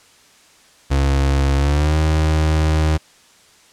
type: tone with pitch glide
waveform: 35% pulse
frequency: 69 to 77.9 Hz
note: C#2 to D#2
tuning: -7 to +3 cents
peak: -12 dBFS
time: 0.9-2.98 s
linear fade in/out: 20 ms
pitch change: +210 cents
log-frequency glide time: 1.56-1.96 s
effects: white hiss -50 dBFS RMS until 3.72 s + low-pass 8000 Hz 12 dB/octave